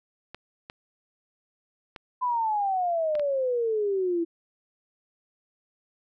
clicks, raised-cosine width 0.3 ms, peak -23 dBFS, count 5, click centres 0.346 / 0.699 / 1.962 / 3.153 / 3.196 s
sine exponential sweep, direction down, 1015 to 329.6 Hz, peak -23 dBFS, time 2.21-4.25 s, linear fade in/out 20 ms
effects none

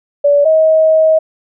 sine tone pair in turn, 575 / 634.3 Hz, D5 / D#5, -37 / +33 cents, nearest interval major second, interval 170 cents, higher second, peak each -6 dBFS, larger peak neither, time 0.24-0.45 / 0.45-1.19 s, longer second, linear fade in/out 10 ms, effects none

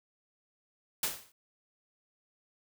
white noise with exponential decay, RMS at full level -28 dBFS, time 1.03-1.32 s, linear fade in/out 2 ms, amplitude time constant 62 ms, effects none

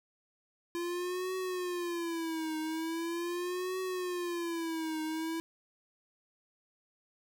square tone with vibrato, 342.1 Hz, F4, 36 cents flat, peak -34 dBFS, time 0.75-5.4 s, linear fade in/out 0 ms, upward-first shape triangle, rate 0.41 Hz, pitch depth 160 cents each way, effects none

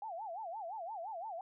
sine tone with vibrato, 771 Hz, G5, 29 cents flat, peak -40 dBFS, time 0.02-1.41 s, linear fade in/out 2 ms, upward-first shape sine, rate 5.8 Hz, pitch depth 270 cents each way, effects none

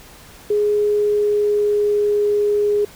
sine tone with pitch glide, 416.5 to 413.9 Hz, G#4 to G#4, +5 to -6 cents, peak -14 dBFS, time 0.5-2.85 s, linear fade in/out 5 ms, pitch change -11 cents, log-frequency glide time 0.77-2.28 s, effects pink hiss -43 dBFS RMS until 2.95 s

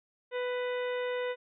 harmonic tone with a mistuned harmonic, 495.7 Hz, B4, 6 cents sharp, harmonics 1 / 2 / 3 / 4 / 5 / 6 / 7, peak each -31 / -42 / -43 / -42 / -49 / -49 / -51 dBFS, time 0.31-1.36 s, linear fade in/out 50 ms, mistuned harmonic 7, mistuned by +77 cents, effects none

